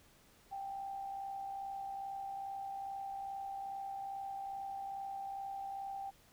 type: tone with amplitude modulation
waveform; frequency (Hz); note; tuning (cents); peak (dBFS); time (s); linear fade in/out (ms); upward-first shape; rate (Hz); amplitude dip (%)
sine; 786; G5; +4; -38; 0.51-6.11; 20; sine; 62.4; 40
effects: pink hiss -65 dBFS RMS until 6.32 s